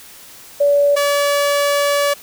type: tone pair in turn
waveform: sine / sawtooth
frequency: 573 / 573 Hz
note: D5 / D5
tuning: -43 / -43 cents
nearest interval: unison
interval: 0 cents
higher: neither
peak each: -10 dBFS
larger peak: neither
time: 0.6-0.96 / 0.96-2.14 s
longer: second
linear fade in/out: 10 ms
effects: white hiss -40 dBFS RMS until 2.22 s